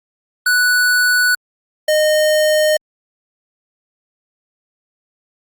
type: tone pair in turn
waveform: square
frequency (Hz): 1480 / 614.1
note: F#6 / D#5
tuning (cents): 0 / -23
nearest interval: octave + minor third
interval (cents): 1523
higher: first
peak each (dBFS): -12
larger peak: neither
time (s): 0.46-1.35 / 1.88-2.77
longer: neither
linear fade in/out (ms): 5
effects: Opus 48 kbps